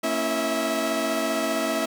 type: tone cluster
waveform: sawtooth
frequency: 229.1 / 274.1 / 332.1 / 649 Hz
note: A#3 / C#4 / E4 / E5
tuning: -30 / -19 / +13 / -27 cents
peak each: -27 / -26 / -27 / -22 dBFS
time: 0.03-1.86 s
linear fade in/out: 10 ms
effects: none